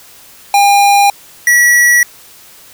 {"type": "tone pair in turn", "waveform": "square", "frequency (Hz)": [806, 1934.2], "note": ["G5", "B6"], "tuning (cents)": [48, -37], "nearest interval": "octave + minor third", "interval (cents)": 1515, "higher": "second", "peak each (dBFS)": -6, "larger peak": "neither", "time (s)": [[0.54, 1.1], [1.47, 2.03]], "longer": "neither", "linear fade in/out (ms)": 2, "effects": ["white hiss -39 dBFS RMS until 2.73 s"]}